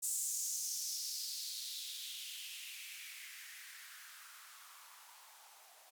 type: noise with band-pass filter sweep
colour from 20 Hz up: violet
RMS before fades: -45 dBFS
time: 0.02-5.91 s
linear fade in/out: 20 ms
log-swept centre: 7900 to 690 Hz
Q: 3.4
effects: none